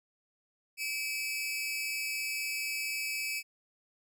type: tone pair together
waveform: sawtooth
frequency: 2312 / 2577 Hz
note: D7 / E7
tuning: -28 / -40 cents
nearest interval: major second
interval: 188 cents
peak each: -33 / -32 dBFS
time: 0.77-3.43 s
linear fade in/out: 50 ms
effects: none